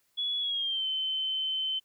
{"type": "tone with pitch glide", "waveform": "sine", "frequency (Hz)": [3388, 3071], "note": ["G#7", "G7"], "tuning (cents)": [34, -36], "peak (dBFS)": -28, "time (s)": [0.17, 1.8], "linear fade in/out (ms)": 20, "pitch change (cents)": -170, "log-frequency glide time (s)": [0.4, 0.86], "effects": ["white hiss -72 dBFS RMS until 1.84 s"]}